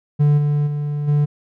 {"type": "tone with level steps", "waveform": "triangle", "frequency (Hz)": 146.83, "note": "D3", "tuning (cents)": 0, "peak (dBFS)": [-9, -13, -18, -11], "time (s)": [0.19, 1.26], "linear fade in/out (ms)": 20, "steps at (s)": [0.37, 0.66, 1.07], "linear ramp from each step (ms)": 20, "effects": []}